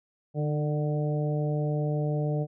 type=harmonic tone with a mistuned harmonic; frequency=149.1 Hz; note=D3; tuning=27 cents sharp; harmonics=1 / 2 / 3 / 4 / 5; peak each=-26 / -36 / -34 / -35 / -41 dBFS; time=0.34-2.47 s; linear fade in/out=50 ms; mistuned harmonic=2; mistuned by=+33 cents; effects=none